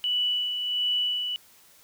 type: tone with tremolo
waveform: sine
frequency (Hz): 2960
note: F#7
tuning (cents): 0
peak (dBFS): -22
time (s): 0.04-1.36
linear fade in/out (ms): 0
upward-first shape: sine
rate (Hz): 1.4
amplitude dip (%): 45
effects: white hiss -56 dBFS RMS until 1.83 s